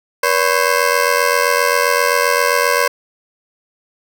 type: ring-modulated tone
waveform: 15% pulse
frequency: 526 Hz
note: C5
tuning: 9 cents sharp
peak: -3 dBFS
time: 0.23-2.88 s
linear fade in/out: 5 ms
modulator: 43.8 Hz
effects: none